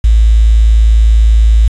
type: tone with quantisation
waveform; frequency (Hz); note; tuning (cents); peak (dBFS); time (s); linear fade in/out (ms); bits
sine; 54.9; A1; -3; -3; 0.04-1.68; 5; 5
effects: resampled to 22050 Hz